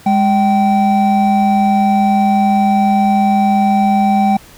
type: tone pair together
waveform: triangle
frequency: 205 / 774 Hz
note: G#3 / G5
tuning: -22 / -22 cents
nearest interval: octave + major seventh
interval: 2300 cents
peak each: -10 dBFS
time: 0.06-4.37 s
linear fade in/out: 5 ms
effects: pink hiss -41 dBFS RMS until 4.57 s